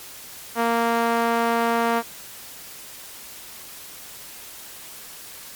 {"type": "tone with band-pass filter", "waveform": "sawtooth", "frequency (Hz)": 232.1, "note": "A#3", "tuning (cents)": -7, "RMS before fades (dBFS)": -21, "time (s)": [0.55, 2.03], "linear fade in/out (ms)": 50, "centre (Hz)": 970, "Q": 1, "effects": ["white hiss -40 dBFS RMS until 5.55 s", "MP3 96 kbps"]}